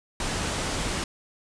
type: low-pass noise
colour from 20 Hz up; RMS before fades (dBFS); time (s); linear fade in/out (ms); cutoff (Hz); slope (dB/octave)
pink; -29; 0.2-1.04; 2; 9500; 48
effects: none